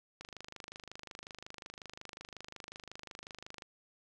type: click train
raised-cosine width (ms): 0.2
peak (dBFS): -28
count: 88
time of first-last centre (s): 0.21-3.622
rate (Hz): 25.5
effects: none